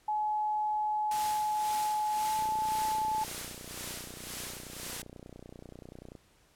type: tone with pitch glide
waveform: sine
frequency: 850 to 864.9 Hz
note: G#5 to A5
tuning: +40 to -30 cents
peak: -28 dBFS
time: 0.08-3.24 s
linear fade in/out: 5 ms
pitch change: +30 cents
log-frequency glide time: 2.15-2.33 s
type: noise with tremolo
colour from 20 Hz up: white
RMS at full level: -38 dBFS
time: 1.11-5.02 s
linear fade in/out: 2 ms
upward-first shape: sine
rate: 1.9 Hz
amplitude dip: 60%
type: click train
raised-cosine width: 2 ms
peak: -33 dBFS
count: 115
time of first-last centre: 2.39-6.152 s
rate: 30.3 Hz
effects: pink hiss -65 dBFS RMS until 6.55 s + low-pass 12000 Hz 12 dB/octave